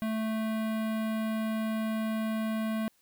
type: tone with notch filter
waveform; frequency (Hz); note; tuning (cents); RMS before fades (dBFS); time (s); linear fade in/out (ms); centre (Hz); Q
square; 220; A3; 0; -31; 0.02-2.88; 0; 6000; 0.71
effects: white hiss -68 dBFS RMS until 3.01 s